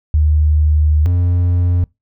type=tone pair in turn; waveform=sine / triangle; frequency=76 / 88.47 Hz; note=D#2 / F2; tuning=-40 / +23 cents; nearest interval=minor third; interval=263 cents; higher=second; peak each=-9 dBFS; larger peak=neither; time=0.14-1.06 / 1.06-1.84 s; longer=first; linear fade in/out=0 ms; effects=noise-tail reverb RT60 0.2 s tail -24 dB re dry